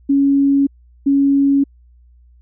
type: tone pair in turn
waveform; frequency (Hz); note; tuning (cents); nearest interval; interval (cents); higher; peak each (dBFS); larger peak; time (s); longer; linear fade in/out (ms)
sine; 278.1 / 278.1; C#4 / C#4; +6 / +6; unison; 0; neither; -10; neither; 0.09-0.67 / 1.06-1.64; neither; 10
effects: added 60 Hz sine -45 dBFS peak until 2.41 s